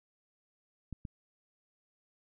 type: clicks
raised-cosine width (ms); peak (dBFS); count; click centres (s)
5; -28; 2; 0.927 / 1.052
effects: none